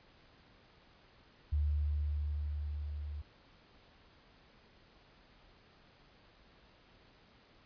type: tone with level ramp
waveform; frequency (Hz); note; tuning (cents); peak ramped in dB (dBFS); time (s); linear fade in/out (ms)
sine; 74; D2; +14; -28 to -39; 1.52-3.22; 10
effects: pink hiss -63 dBFS RMS until 7.65 s + resampled to 11025 Hz